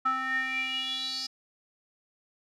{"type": "tone with band-pass filter sweep", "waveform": "square", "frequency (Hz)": 261.6, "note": "C4", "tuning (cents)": 0, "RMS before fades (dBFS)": -31, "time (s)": [0.05, 1.27], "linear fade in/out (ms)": 10, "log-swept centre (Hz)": [1300, 5000], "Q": 8.6, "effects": []}